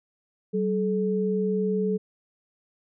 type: tone pair together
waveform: sine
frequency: 191.15 / 430 Hz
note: G3 / A4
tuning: -43 / -40 cents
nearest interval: octave + major second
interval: 1403 cents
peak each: -25 dBFS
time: 0.53-1.98 s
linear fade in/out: 20 ms
effects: none